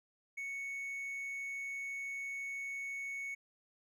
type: tone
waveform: triangle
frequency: 2217 Hz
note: C#7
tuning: in tune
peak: -37 dBFS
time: 0.37-3.35 s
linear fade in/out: 10 ms
effects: none